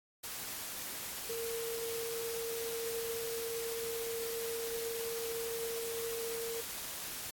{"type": "tone in noise", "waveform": "sine", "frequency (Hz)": 460.7, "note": "A#4", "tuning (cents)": -20, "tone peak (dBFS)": -37, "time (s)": [1.29, 6.61], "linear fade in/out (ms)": 10, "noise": "white", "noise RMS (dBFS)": -42, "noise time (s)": [0.23, 7.31], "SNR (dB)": 2, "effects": ["AAC 64 kbps"]}